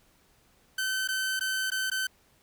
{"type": "tone with dropouts", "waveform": "sawtooth", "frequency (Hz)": 1533, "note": "G6", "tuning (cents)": -39, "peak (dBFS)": -24, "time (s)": [0.78, 2.07], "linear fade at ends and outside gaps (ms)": 5, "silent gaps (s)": [[1.076, 1.086], [1.395, 1.408], [1.703, 1.717], [1.901, 1.915]], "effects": ["pink hiss -64 dBFS RMS until 2.42 s"]}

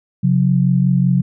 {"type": "tone pair together", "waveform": "sine", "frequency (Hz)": [135.3, 180.6], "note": ["C#3", "F#3"], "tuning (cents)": [-42, -42], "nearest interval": "perfect fourth", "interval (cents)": 500, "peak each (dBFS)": -14, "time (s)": [0.23, 1.22], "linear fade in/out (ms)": 10, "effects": []}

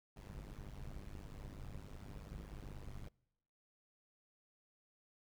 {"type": "noise with amplitude modulation", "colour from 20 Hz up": "brown", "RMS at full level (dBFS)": -45, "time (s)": [0.16, 3.09], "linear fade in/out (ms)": 10, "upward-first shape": "sine", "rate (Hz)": 101, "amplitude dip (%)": 100, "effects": ["noise-tail reverb RT60 0.9 s tail -26 dB re dry"]}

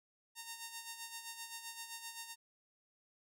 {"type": "tone with tremolo", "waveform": "5% pulse", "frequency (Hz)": 920, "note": "A#5", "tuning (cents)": -23, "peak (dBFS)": -31, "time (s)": [0.35, 2.36], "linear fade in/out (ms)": 50, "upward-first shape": "sine", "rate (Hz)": 7.7, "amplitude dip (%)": 60, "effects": []}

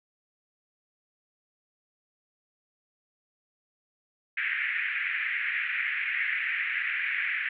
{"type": "band-pass noise", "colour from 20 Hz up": "pink", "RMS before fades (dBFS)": -30, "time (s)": [4.37, 7.49], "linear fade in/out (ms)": 5, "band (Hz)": [1700, 2400], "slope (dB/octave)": 48, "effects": []}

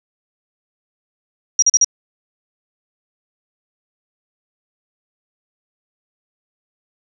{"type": "tone bursts", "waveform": "sine", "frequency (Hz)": 5720, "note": "F8", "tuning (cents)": 41, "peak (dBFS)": -8, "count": 4, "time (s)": [1.59, 1.845], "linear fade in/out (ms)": 2, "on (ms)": 33, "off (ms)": 41, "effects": []}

